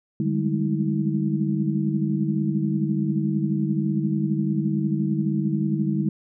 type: tone cluster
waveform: sine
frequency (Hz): 149.2 / 187.1 / 201.9 / 213.3 / 321.4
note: D3 / F#3 / G#3 / G#3 / E4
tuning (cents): +28 / +20 / -49 / +46 / -44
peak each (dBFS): -25 / -31 / -25 / -29 / -28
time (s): 0.2-6.09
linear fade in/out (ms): 2
effects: none